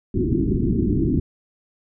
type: low-pass noise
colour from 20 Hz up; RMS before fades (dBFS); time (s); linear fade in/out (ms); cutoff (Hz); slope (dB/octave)
white; -20; 0.14-1.2; 5; 380; 96
effects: none